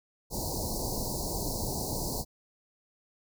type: band-stop noise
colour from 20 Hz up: pink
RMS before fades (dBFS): -33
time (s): 0.3-2.25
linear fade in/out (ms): 50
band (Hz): 980 to 4200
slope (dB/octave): 96
effects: none